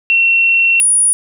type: tone pair in turn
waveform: sine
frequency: 2719 / 9689 Hz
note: F7 / D#9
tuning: -47 / -47 cents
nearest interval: octave + minor seventh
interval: 2200 cents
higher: second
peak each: -8 dBFS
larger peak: neither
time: 0.1-0.8 / 0.8-1.13 s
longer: first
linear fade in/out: 0 ms
effects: none